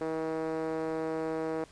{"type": "tone with band-pass filter", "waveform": "5% pulse", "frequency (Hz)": 159.8, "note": "D#3", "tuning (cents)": 47, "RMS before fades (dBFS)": -33, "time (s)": [0.01, 1.64], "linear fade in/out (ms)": 2, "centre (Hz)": 410, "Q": 2.5, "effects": ["pink hiss -57 dBFS RMS until 1.71 s", "resampled to 22050 Hz"]}